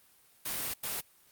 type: noise bursts at uneven times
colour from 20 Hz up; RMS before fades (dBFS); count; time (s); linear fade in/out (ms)
white; -35; 2; 0.45-0.74 / 0.83-1.01; 10
effects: white hiss -63 dBFS RMS until 1.31 s + Opus 32 kbps